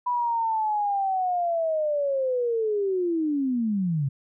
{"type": "linear sweep", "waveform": "sine", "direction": "down", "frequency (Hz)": [987.8, 130.81], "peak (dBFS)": -22, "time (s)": [0.06, 4.09], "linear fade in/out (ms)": 10, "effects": []}